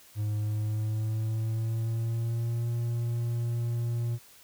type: tone with pitch glide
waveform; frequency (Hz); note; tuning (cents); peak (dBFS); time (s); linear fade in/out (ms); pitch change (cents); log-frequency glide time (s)
triangle; 105.7 to 117.96; G#2 to A#2; +31 to +21; -25; 0.15-4.19; 50; +190; 0.35-2.69
effects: white hiss -55 dBFS RMS until 4.43 s